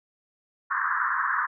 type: band-pass noise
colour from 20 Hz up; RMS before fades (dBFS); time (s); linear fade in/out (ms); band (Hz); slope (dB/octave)
pink; -26; 0.7-1.47; 20; 1000 to 1800; 96
effects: none